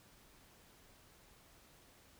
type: silence
effects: pink hiss -64 dBFS RMS until 2.19 s